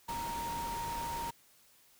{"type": "tone in noise", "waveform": "sine", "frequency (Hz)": 932.3, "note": "A#5", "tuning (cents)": 0, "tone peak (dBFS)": -36, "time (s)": [0.08, 1.31], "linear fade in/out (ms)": 10, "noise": "pink", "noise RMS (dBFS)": -43, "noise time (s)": [0.08, 1.31], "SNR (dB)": 4, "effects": ["white hiss -64 dBFS RMS until 1.99 s"]}